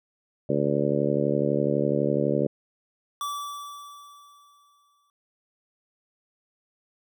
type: harmonic tone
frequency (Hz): 72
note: D2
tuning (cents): -34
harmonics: 2 / 3 / 4 / 5 / 6 / 7 / 8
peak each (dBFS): -29 / -29 / -29 / -29 / -29 / -29 / -29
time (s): 0.49-2.47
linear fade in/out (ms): 5
type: tone with exponential decay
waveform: square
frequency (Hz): 1156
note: D6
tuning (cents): -28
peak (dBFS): -28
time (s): 3.21-5.1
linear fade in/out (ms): 1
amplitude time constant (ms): 410
effects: none